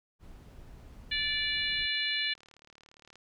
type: noise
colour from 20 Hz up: brown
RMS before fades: -49 dBFS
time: 0.19-1.88 s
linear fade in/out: 50 ms
type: harmonic tone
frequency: 583 Hz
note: D5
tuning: 13 cents flat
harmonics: 3 / 4 / 5 / 6 / 7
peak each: -35 / -35 / -35 / -35 / -35 dBFS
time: 1.11-2.34 s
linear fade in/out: 10 ms
type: click train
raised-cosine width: 0.2 ms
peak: -38 dBFS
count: 46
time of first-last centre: 1.95-3.156 s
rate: 37.3 Hz
effects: none

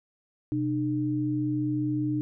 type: tone pair together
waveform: sine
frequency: 127.44 / 302.4 Hz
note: C3 / D#4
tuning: -45 / -49 cents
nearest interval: octave + minor third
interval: 1496 cents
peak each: -30 / -26 dBFS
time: 0.52-2.21 s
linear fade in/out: 0 ms
effects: none

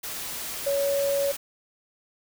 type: tone in noise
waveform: sine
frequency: 560 Hz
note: C#5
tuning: 18 cents sharp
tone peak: -22 dBFS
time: 0.66-1.32 s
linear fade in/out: 10 ms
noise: white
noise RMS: -34 dBFS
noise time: 0.03-1.37 s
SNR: +9 dB
effects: none

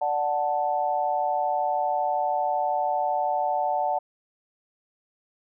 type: chord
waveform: sine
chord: D major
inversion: none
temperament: equal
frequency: 587.3 / 740 / 880 Hz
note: D5 / F#5 / A5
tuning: 0 / 0 / 0 cents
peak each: -29 / -25 / -27 dBFS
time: 0.01-3.99 s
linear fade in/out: 10 ms
effects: none

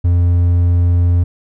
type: tone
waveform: triangle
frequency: 87.31 Hz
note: F2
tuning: in tune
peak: -7 dBFS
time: 0.04-1.24 s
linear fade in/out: 10 ms
effects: none

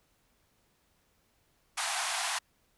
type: band-pass noise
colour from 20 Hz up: pink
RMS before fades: -33 dBFS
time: 1.77-2.39 s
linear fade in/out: 10 ms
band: 680 to 11000 Hz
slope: 96 dB/octave
effects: pink hiss -71 dBFS RMS until 2.77 s

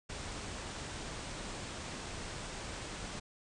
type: low-pass noise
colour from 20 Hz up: pink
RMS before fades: -43 dBFS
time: 0.09-3.2 s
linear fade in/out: 10 ms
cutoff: 9100 Hz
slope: 96 dB/octave
effects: none

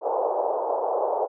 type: band-pass noise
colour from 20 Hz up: pink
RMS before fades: -25 dBFS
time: 0.01-1.28 s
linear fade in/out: 50 ms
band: 430 to 920 Hz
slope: 48 dB/octave
effects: none

